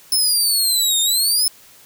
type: exponential two-way sweep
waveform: 20% pulse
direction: down then up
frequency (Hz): 5274 to 3633 to 5274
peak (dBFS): -9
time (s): 0.12-1.48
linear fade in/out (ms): 2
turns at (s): 1.01
effects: white hiss -47 dBFS RMS until 1.85 s